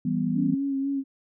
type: chord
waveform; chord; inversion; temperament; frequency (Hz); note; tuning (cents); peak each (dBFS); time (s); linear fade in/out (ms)
sine; E minor; none; equal; 164.81 / 196 / 246.9; E3 / G3 / B3; 0 / 0 / 0; -28 / -28 / -26; 0.05-0.55; 5
type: tone with vibrato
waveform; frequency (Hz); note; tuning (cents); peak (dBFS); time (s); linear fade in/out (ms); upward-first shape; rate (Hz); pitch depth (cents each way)
sine; 274.5; C#4; -17; -24; 0.34-1.04; 50; sine; 4; 29
effects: none